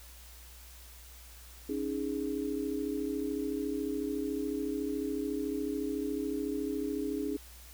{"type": "chord", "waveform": "sine", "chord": "C# suspended second", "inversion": "none", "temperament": "equal", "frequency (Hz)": [277.2, 311.1, 415.3], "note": ["C#4", "D#4", "G#4"], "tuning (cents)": [0, 0, 0], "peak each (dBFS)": [-35, -36, -36], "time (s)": [1.69, 7.37], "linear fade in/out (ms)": 5, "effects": ["added 60 Hz sine -51 dBFS peak until 7.73 s", "white hiss -54 dBFS RMS until 7.73 s"]}